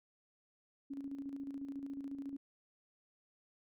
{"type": "tone with tremolo", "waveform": "sine", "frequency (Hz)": 277.2, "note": "C#4", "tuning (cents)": 0, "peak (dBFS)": -39, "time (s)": [0.9, 2.37], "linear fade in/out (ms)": 10, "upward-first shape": "square", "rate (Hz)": 14, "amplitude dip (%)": 50, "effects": []}